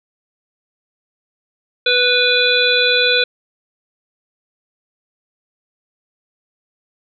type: harmonic tone with a mistuned harmonic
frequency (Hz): 493.9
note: B4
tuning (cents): 0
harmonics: 1 / 3 / 5 / 7 / 8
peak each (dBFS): -18 / -18 / -18 / -18 / -18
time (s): 1.86-3.24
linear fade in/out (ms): 5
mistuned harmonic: 8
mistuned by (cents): +16
effects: none